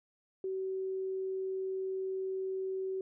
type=tone; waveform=sine; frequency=380 Hz; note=F#4; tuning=46 cents sharp; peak=-33 dBFS; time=0.44-3.01 s; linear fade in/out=2 ms; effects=none